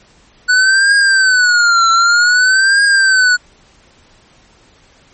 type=tone with vibrato; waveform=square; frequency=1480 Hz; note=F#6; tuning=in tune; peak=-8 dBFS; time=0.48-3.37 s; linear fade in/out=20 ms; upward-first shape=triangle; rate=0.53 Hz; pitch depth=170 cents each way; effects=pink hiss -48 dBFS RMS until 5.13 s + MP3 32 kbps